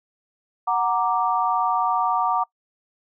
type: chord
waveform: sine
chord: Gb augmented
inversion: none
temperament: equal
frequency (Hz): 740 / 932.3 / 1174.7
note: Gb5 / Bb5 / D6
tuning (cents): 0 / 0 / 0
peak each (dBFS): -23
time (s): 0.67-2.44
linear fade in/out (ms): 10
effects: noise-tail reverb RT60 0.1 s tail -23 dB re dry